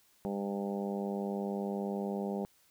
harmonic tone, 100 Hz, G2, 35 cents sharp, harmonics 2 / 3 / 4 / 5 / 6 / 7 / 8 / 9, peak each -35 / -46 / -39 / -42 / -44 / -47 / -45 / -52 dBFS, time 0.25-2.45 s, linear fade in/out 0 ms, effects white hiss -67 dBFS RMS until 2.7 s

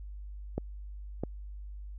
clicks, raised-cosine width 2 ms, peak -18 dBFS, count 2, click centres 0.58 / 1.236 s, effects added 50 Hz sine -40 dBFS peak until 1.98 s

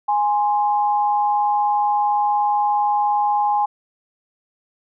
sine tone pair together, 829.4 / 1046.5 Hz, G#5 / C6, -3 / 0 cents, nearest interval major third, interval 403 cents, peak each -16 / -24 dBFS, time 0.08-3.66 s, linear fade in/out 10 ms, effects none

